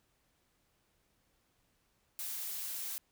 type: noise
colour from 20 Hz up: blue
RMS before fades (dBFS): -40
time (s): 2.19-2.98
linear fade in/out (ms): 0
effects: pink hiss -75 dBFS RMS until 3.11 s